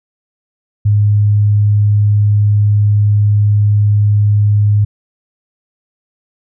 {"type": "tone", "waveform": "sine", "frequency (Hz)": 103.83, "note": "G#2", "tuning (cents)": 0, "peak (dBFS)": -7, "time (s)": [0.85, 4.85], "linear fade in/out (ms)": 10, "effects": []}